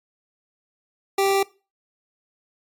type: tone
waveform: 25% pulse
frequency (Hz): 392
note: G4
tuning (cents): 0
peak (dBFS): -14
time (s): 1.18-1.43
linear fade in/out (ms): 5
effects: noise-tail reverb RT60 0.3 s tail -20 dB re dry + AAC 64 kbps